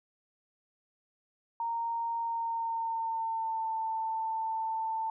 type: tone with pitch glide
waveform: sine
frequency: 926 to 890.8 Hz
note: A#5 to A5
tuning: -12 to +21 cents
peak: -30 dBFS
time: 1.6-5.1 s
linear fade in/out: 2 ms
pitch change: -67 cents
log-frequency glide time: 2.17-3.73 s
effects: none